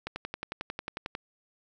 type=click train; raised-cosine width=0.3 ms; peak=-18 dBFS; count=13; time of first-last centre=0.07-1.151 s; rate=11.1 Hz; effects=none